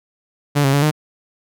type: tone with pitch steps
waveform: sawtooth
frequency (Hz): 144.5 / 136.6 / 142.6 / 152.4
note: D3 / C#3 / C#3 / D#3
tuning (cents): -28 / -25 / +49 / -36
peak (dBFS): -9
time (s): 0.55-0.914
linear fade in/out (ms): 20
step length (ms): 91
effects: none